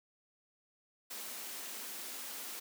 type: high-pass noise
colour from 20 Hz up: white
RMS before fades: -44 dBFS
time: 1.1-2.6 s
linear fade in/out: 10 ms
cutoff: 190 Hz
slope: 96 dB/octave
effects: none